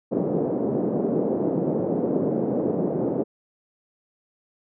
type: band-pass noise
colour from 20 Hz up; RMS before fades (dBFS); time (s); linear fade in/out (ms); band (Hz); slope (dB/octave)
white; -24; 0.11-3.24; 20; 160 to 490; 24
effects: none